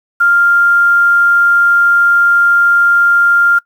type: tone with quantisation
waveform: sine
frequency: 1396.9 Hz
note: F6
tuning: in tune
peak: -6 dBFS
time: 0.2-3.59 s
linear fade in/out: 10 ms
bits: 6
effects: noise-tail reverb RT60 0.1 s tail -23 dB re dry